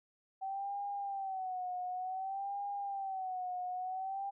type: tone with vibrato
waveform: sine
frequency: 765 Hz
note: G5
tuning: 42 cents flat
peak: -36 dBFS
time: 0.41-4.31 s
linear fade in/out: 20 ms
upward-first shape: sine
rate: 0.55 Hz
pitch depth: 93 cents each way
effects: none